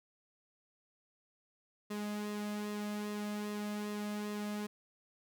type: tone with flanger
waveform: sawtooth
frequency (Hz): 208.4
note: G#3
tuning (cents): +6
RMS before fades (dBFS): -39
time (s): 1.9-4.67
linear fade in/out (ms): 10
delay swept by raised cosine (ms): 1.3 to 2.16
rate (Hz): 2.5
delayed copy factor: -0.55
effects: none